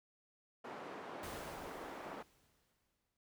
white band-pass noise, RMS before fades -48 dBFS, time 0.64-2.23 s, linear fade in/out 10 ms, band 240 to 960 Hz, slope 12 dB/octave
pink noise with exponential decay, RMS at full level -48 dBFS, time 1.23-3.17 s, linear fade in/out 1 ms, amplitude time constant 420 ms
effects none

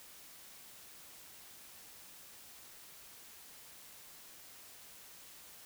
silence, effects white hiss -55 dBFS RMS until 5.65 s

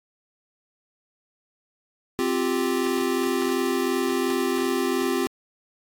square chord, C suspended fourth, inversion none, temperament equal, 261.6 / 349.2 / 392 Hz, C4 / F4 / G4, 0 / 0 / 0 cents, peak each -27 dBFS, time 2.19-5.27 s, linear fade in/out 0 ms, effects AAC 64 kbps

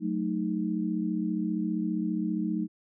sine chord, D# diminished, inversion first, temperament equal, 185 / 220 / 311.1 Hz, F#3 / A3 / D#4, 0 / 0 / 0 cents, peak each -31 dBFS, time 0-2.68 s, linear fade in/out 50 ms, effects none

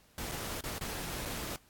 pink noise with dropouts, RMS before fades -39 dBFS, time 0.18-1.56 s, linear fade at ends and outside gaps 1 ms, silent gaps 0.315-0.318 / 0.608-0.638 / 0.784-0.81 / 1.252-1.256 s, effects pink hiss -64 dBFS RMS until 1.69 s + AAC 64 kbps

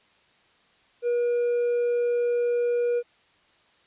triangle tone with hard clipping, 480.4 Hz, B4, 48 cents flat, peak -22 dBFS, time 1.02-3.03 s, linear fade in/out 50 ms, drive 5 dB, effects white hiss -61 dBFS RMS until 3.86 s + resampled to 8000 Hz

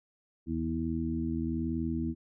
harmonic tone with a mistuned harmonic, 81.1 Hz, E2, 28 cents flat, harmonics 1 / 2 / 3 / 4, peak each -36 / -37 / -33 / -35 dBFS, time 0.46-2.15 s, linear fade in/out 50 ms, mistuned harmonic 1, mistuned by -47 cents, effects none

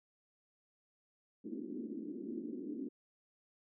white band-pass noise, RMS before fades -43 dBFS, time 1.44-2.89 s, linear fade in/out 10 ms, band 220 to 350 Hz, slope 48 dB/octave, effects none

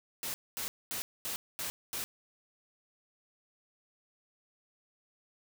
white noise bursts, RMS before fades -37 dBFS, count 6, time 0.23-2.04 s, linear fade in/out 0 ms, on 110 ms, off 230 ms, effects none

